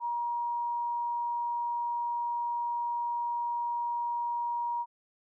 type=tone; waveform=sine; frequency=950 Hz; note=A#5; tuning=33 cents sharp; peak=-29 dBFS; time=0-4.86 s; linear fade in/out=50 ms; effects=none